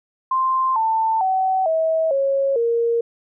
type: tone with pitch steps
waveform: sine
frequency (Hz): 1046.5 / 890.2 / 757.3 / 644.2 / 548 / 466.2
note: C6 / A5 / F#5 / E5 / C#5 / A#4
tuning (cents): 0 / +20 / +40 / -40 / -20 / 0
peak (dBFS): -16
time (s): 0.31-3.01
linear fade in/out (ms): 5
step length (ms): 450
effects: none